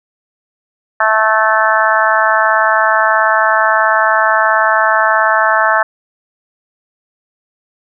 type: harmonic tone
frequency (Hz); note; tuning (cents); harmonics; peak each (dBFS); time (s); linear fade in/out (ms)
218.5; A3; -12; 3 / 4 / 5 / 6 / 7 / 8; -16 / -16 / -16 / -16 / -16 / -16; 1-5.83; 5
effects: none